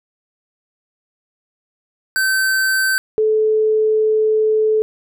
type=tone pair in turn; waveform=square / sine; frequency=1543 / 433.8 Hz; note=G6 / A4; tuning=-28 / -25 cents; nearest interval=octave + minor seventh; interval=2197 cents; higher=first; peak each=-15 / -12 dBFS; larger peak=second; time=2.16-2.98 / 3.18-4.82 s; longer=second; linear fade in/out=0 ms; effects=none